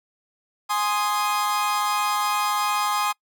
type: chord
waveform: 40% pulse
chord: Ab major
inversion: none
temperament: equal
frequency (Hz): 830.6 / 1046.5 / 1244.5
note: Ab5 / C6 / Eb6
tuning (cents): 0 / 0 / 0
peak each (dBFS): -25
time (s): 0.69-3.13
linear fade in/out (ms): 20
effects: noise-tail reverb RT60 0.1 s tail -25 dB re dry